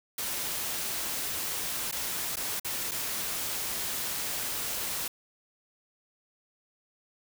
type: noise with dropouts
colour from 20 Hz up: white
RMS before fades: -33 dBFS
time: 0.18-5.08 s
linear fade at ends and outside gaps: 5 ms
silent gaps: 1.914-1.924 / 2.359-2.368 / 2.598-2.646 / 2.912-2.916 s
effects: none